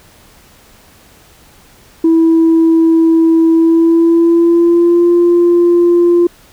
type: tone with pitch glide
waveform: sine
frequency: 327.3 to 346.8 Hz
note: E4 to F4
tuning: -12 to -12 cents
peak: -4 dBFS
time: 2.04-6.27 s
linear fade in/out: 5 ms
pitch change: +100 cents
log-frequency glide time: 3.52-5.1 s
effects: tanh soft clip ceiling -3 dBFS + pink hiss -44 dBFS RMS until 6.52 s